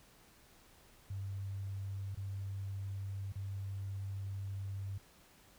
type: tone with dropouts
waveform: sine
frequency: 98 Hz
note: G2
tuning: in tune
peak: -38 dBFS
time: 1.1-4.98 s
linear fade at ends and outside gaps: 5 ms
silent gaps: 2.148-2.172 / 3.323-3.356 s
effects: pink hiss -63 dBFS RMS until 5.58 s